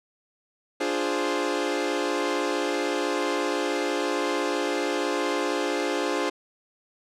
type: chord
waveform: sawtooth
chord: D half-diminished seventh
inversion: none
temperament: equal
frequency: 293.7 / 349.2 / 415.3 / 523.3 Hz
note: D4 / F4 / Ab4 / C5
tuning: 0 / 0 / 0 / 0 cents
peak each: -26 dBFS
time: 0.8-6.3 s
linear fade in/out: 10 ms
effects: low-pass 7000 Hz 12 dB/octave